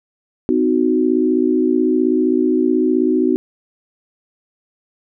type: chord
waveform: sine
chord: C diminished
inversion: none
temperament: equal with one note detuned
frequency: 255.4 / 311.1 / 370 Hz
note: C4 / Eb4 / Gb4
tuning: -42 / 0 / 0 cents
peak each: -17 dBFS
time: 0.49-3.36 s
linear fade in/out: 0 ms
effects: none